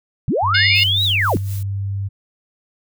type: linear two-way sweep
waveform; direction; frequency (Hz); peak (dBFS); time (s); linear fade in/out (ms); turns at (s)
sine; up then down; 92 to 3951 to 92; -15; 0.28-1.37; 0; 1.04
type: tone with pitch glide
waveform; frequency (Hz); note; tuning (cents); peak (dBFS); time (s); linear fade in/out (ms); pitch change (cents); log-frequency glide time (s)
sine; 98 to 98.74; G2 to G2; 0 to +13; -20; 0.42-2.09; 20; +13; 1.14-1.59
type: harmonic tone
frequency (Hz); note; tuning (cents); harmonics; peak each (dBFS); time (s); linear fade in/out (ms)
716; F5; +43; 3 / 4 / 5 / 6 / 7; -19 / -20 / -21 / -22 / -22; 0.54-0.84; 10
type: noise with tremolo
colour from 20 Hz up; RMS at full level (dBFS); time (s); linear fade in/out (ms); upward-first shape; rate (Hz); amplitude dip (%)
blue; -35; 0.75-1.63; 2; sine; 4.1; 75
effects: none